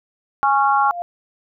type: harmonic tone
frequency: 275.8 Hz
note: C#4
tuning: 9 cents flat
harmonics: 3 / 4 / 5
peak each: -16 / -18 / -20 dBFS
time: 0.43-0.91 s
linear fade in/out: 0 ms
type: tone with exponential growth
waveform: sine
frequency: 698.5 Hz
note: F5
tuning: in tune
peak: -20 dBFS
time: 0.67-1.02 s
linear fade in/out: 0 ms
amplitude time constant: 74 ms
effects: none